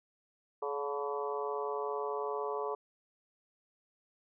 harmonic tone with a mistuned harmonic, 142.4 Hz, C#3, 47 cents sharp, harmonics 3 / 4 / 5 / 6 / 7 / 8, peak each -36 / -42 / -43 / -43 / -41 / -42 dBFS, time 0.62-2.75 s, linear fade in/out 5 ms, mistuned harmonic 6, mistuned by +58 cents, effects none

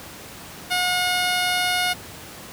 10% pulse tone with low-pass filter, 722 Hz, F#5, 43 cents flat, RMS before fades -22 dBFS, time 0.7-1.94 s, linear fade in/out 20 ms, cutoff 11000 Hz, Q 0.88, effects pink hiss -39 dBFS RMS until 2.52 s + high-pass 80 Hz 12 dB/octave

